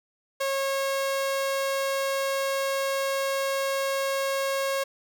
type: tone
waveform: sawtooth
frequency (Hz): 545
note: C#5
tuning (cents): -29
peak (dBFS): -21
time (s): 0.4-4.84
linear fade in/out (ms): 10
effects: none